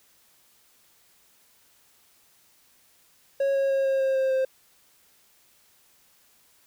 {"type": "tone with pitch steps", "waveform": "triangle", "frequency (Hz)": [550, 545.9, 541.8, 537.7, 533.7, 529.7, 525.8], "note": ["C#5", "C#5", "C#5", "C5", "C5", "C5", "C5"], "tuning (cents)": [-14, -27, -40, 47, 34, 21, 8], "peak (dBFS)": -19, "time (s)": [3.4, 4.45], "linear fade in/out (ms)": 5, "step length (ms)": 150, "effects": ["white hiss -61 dBFS RMS until 6.66 s"]}